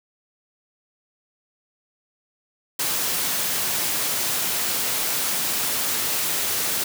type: high-pass noise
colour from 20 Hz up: white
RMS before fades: -24 dBFS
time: 2.79-6.84 s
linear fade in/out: 5 ms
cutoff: 100 Hz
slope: 12 dB/octave
effects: none